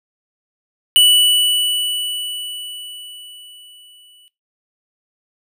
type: tone with exponential decay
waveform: square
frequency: 2960 Hz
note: F#7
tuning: in tune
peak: -7 dBFS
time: 0.96-4.28 s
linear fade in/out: 0 ms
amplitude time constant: 720 ms
effects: noise-tail reverb RT60 0.2 s tail -18 dB re dry